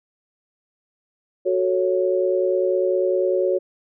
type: chord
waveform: sine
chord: F# minor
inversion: none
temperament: equal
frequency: 370 / 440 / 554.4 Hz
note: F#4 / A4 / C#5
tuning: 0 / 0 / 0 cents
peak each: -20 / -26 / -21 dBFS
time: 1.45-3.59 s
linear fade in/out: 20 ms
effects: none